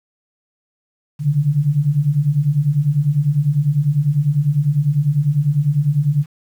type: beating tone pair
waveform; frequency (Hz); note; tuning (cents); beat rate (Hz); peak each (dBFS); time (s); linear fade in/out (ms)
sine; 138.2 / 148.2; C#3 / D3; -5 / +16; 10; -18 / -15; 1.19-6.26; 50
effects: 8-bit